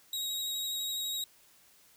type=tone with vibrato; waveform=sawtooth; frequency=3803 Hz; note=A#7; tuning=34 cents sharp; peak=-30 dBFS; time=0.13-1.24 s; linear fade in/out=2 ms; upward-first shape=sine; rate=12 Hz; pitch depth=12 cents each way; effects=white hiss -62 dBFS RMS until 1.96 s